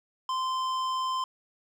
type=tone with hard clipping; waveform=triangle; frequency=1037 Hz; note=C6; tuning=16 cents flat; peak=-29 dBFS; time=0.29-1.24 s; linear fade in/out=2 ms; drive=15 dB; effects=none